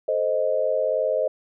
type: chord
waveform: sine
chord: A diminished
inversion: none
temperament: equal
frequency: 440 / 523.3 / 622.3 Hz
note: A4 / C5 / Eb5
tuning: 0 / 0 / 0 cents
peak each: -29 / -23 / -23 dBFS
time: 0.08-1.28 s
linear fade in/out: 5 ms
effects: none